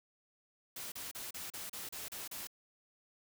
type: noise bursts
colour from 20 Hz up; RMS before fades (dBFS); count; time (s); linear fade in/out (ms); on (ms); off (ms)
white; -44; 9; 0.76-2.472; 5; 160; 34
effects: none